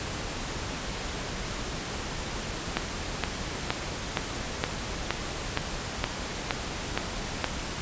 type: click train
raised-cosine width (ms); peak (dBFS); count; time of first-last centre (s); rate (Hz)
0.3; -8; 11; 2.77-7.443; 2.14
effects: pink hiss -34 dBFS RMS until 7.81 s + resampled to 16000 Hz